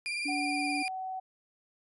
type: tone with vibrato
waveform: 35% pulse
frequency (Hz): 2392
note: D7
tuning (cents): +31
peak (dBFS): -30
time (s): 0.06-0.88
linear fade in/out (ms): 0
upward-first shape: sine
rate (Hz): 19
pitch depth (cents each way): 37
type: tone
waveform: sine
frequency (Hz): 289.7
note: D4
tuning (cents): -24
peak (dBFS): -33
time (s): 0.25-0.83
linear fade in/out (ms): 10
type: tone with pitch glide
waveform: sine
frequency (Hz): 748 to 753.2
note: F#5 to F#5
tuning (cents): +19 to +31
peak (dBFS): -34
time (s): 0.28-1.2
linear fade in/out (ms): 10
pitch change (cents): +12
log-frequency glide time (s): 0.45-0.79
effects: resampled to 24000 Hz